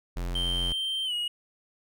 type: tone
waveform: square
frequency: 43.88 Hz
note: F1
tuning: 9 cents sharp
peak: -30 dBFS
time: 0.16-0.73 s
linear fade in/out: 10 ms
type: tone with pitch glide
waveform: triangle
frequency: 3136 to 2892 Hz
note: G7 to F#7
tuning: 0 to -40 cents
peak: -26 dBFS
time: 0.35-1.28 s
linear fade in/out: 5 ms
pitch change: -140 cents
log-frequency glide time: 1.05-1.13 s
effects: none